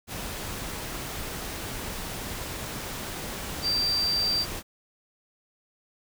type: tone in noise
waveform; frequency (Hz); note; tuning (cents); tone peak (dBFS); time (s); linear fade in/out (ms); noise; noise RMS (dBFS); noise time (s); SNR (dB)
sine; 4690; D8; -3; -23; 3.62-4.46; 50; pink; -35; 0.07-4.63; +9
effects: none